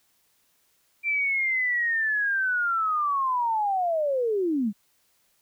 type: linear sweep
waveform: sine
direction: down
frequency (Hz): 2362 to 190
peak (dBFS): -22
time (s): 1.03-4.73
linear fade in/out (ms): 50
effects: white hiss -67 dBFS RMS until 5.41 s